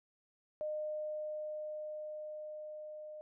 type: tone with level ramp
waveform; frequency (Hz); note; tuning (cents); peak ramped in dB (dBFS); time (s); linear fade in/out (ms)
sine; 610; D#5; -34; -35 to -45; 0.61-3.21; 0
effects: none